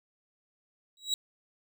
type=tone with exponential growth; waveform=35% pulse; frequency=3873 Hz; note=B7; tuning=35 cents flat; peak=-21 dBFS; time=0.97-1.14 s; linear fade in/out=1 ms; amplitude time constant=36 ms; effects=none